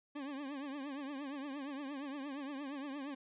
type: tone with vibrato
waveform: 40% pulse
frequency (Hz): 279.7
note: C#4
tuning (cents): +16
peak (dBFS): -40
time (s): 0.15-3.15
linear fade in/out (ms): 10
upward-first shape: triangle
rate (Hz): 8.6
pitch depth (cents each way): 130
effects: resampled to 8000 Hz